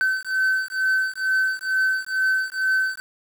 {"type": "beating tone pair", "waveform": "triangle", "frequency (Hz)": [1530, 1532.2], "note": ["G6", "G6"], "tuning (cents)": [-42, -40], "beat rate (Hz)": 2.2, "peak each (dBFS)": -21, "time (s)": [0.01, 3], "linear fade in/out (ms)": 0, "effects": ["7-bit"]}